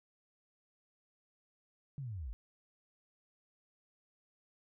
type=linear sweep; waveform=sine; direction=down; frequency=146.9 to 46.8 Hz; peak=-39 dBFS; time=1.98-2.33 s; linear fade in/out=0 ms; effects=none